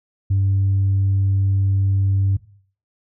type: tone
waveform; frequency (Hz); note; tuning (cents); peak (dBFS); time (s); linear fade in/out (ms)
sine; 97.5; G2; -9; -13; 0.3-2.37; 10
effects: noise-tail reverb RT60 0.5 s tail -18 dB re dry + tanh soft clip ceiling -12 dBFS